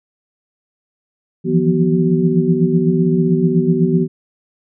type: tone cluster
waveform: sine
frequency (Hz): 161.7 / 170.1 / 177.6 / 244 / 379.5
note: E3 / F3 / F3 / B3 / F#4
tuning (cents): -33 / -45 / +29 / -21 / +44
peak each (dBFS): -18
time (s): 1.44-4.08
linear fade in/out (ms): 50
effects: none